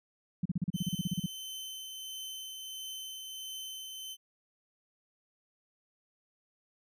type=tone bursts; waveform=sine; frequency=177 Hz; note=F3; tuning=23 cents sharp; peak=-27 dBFS; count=14; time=0.43-1.261 s; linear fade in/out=5 ms; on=25 ms; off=37 ms
type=tone with tremolo; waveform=sawtooth; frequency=3068 Hz; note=G7; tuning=38 cents flat; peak=-36 dBFS; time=0.73-4.17 s; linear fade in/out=50 ms; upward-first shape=triangle; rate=1.5 Hz; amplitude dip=30%
effects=none